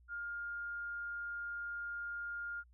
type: tone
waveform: sine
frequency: 1411 Hz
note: F6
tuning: 17 cents sharp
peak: -39 dBFS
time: 0.08-2.64 s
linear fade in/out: 50 ms
effects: added 60 Hz sine -61 dBFS peak until 2.73 s